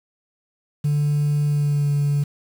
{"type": "tone with pitch glide", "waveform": "sine", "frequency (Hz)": [146.83, 144.14], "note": ["D3", "D3"], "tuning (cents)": [0, -32], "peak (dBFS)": -15, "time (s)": [0.84, 2.24], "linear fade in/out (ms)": 10, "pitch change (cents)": -32, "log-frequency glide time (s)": [1.46, 1.9], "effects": ["tanh soft clip ceiling -15 dBFS", "7-bit"]}